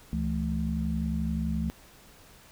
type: tone cluster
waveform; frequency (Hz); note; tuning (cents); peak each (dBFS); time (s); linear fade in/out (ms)
sine; 70.6 / 167.4 / 218.9; C#2 / E3 / A3; +32 / +27 / -9; -31; 0.13-1.7; 0
effects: pink hiss -54 dBFS RMS until 2.51 s